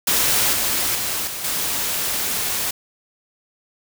white noise with level steps, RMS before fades -18 / -21 / -24 / -29 / -23 dBFS, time 0.07-2.71 s, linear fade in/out 5 ms, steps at 0.53 / 0.95 / 1.27 / 1.44 s, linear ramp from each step 5 ms, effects none

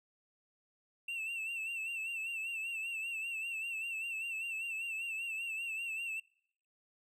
triangle tone with vibrato, 2688 Hz, E7, 33 cents sharp, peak -35 dBFS, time 1.08-6.2 s, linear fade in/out 5 ms, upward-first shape sine, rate 5.1 Hz, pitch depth 61 cents each way, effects noise-tail reverb RT60 0.7 s tail -26 dB re dry

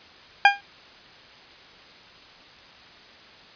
20% pulse tone with exponential decay, 805 Hz, G5, 46 cents sharp, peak -3 dBFS, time 0.45-0.61 s, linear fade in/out 2 ms, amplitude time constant 33 ms, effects white hiss -48 dBFS RMS until 3.55 s + resampled to 11025 Hz

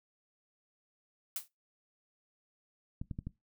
blue noise with exponential decay, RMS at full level -33 dBFS, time 1.36-1.48 s, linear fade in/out 1 ms, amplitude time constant 26 ms
clicks, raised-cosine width 5 ms, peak -26 dBFS, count 4, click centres 3.015 / 3.112 / 3.189 / 3.27 s
effects noise-tail reverb RT60 0.2 s tail -20 dB re dry

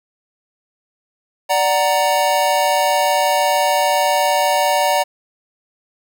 square chord, D augmented, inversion none, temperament equal with one note detuned, 587.3 / 745.6 / 932.3 Hz, D5 / F#5 / A#5, 0 / +13 / 0 cents, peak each -19 dBFS, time 1.49-5.04 s, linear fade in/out 20 ms, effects none

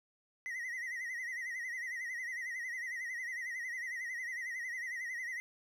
triangle tone with vibrato, 1959 Hz, B6, 15 cents flat, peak -36 dBFS, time 0.46-5.4 s, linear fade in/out 0 ms, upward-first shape sine, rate 11 Hz, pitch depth 93 cents each way, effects none

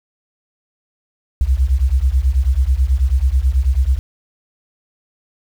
sine beating tone pair, 60.9 / 70.1 Hz, B1 / C#2, -24 / +20 cents, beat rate 9.2 Hz, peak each -14 dBFS, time 1.41-3.99 s, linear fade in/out 0 ms, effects tanh soft clip ceiling -5 dBFS + 7-bit

